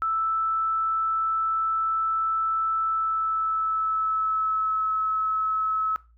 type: tone with pitch glide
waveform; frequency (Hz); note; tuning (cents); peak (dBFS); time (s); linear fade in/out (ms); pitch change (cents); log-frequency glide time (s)
sine; 1318.5 to 1294.4; E6 to E6; 0 to -32; -22; 0.02-5.96; 0; -32; 2.82-4.89
effects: noise-tail reverb RT60 0.3 s tail -19 dB re dry + added 58 Hz sine -54 dBFS peak until 6.17 s